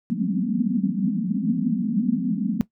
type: band-pass noise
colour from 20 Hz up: white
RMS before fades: -23 dBFS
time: 0.1-2.61 s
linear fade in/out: 0 ms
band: 170 to 260 Hz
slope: 96 dB/octave
effects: noise-tail reverb RT60 0.1 s tail -17 dB re dry